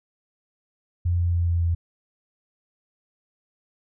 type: tone with pitch steps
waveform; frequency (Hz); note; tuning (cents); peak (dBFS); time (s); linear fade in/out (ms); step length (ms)
sine; 87.31 / 86.66 / 86.01 / 85.37 / 84.73; F2 / F2 / F2 / F2 / E2; 0 / -13 / -26 / -39 / +48; -19; 1.05-1.75; 10; 140
effects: none